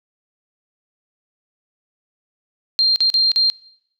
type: tone with dropouts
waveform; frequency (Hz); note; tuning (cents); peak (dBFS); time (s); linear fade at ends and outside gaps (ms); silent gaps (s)
sine; 4186; C8; 0; -12; 2.79-3.5; 0; 2.96-3.005 / 3.101-3.141 / 3.317-3.36
effects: noise-tail reverb RT60 0.8 s tail -24 dB re dry